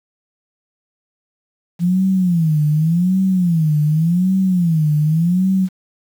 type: tone with vibrato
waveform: sine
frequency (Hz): 169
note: E3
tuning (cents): +43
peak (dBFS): -12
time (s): 1.79-5.69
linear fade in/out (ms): 50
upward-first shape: sine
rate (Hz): 0.87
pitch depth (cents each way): 210
effects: 7-bit